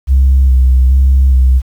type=tone with vibrato; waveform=sine; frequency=65.41 Hz; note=C2; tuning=in tune; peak=-3 dBFS; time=0.07-1.62 s; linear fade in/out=50 ms; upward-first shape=square; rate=1.2 Hz; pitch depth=31 cents each way; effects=tanh soft clip ceiling -2 dBFS + 7-bit